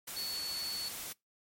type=tone in noise; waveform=sine; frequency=4425 Hz; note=C#8; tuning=4 cents flat; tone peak=-36 dBFS; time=0.16-0.89 s; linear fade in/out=10 ms; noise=white; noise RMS=-42 dBFS; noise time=0.07-1.13 s; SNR=+3 dB; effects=noise-tail reverb RT60 0.2 s tail -25 dB re dry + MP3 64 kbps